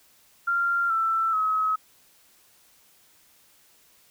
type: tone with pitch steps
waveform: sine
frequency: 1387 / 1332 / 1279.3 Hz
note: F6 / E6 / D#6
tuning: -12 / +18 / +48 cents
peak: -21 dBFS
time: 0.47-1.76 s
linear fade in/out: 10 ms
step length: 430 ms
effects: white hiss -59 dBFS RMS until 4.1 s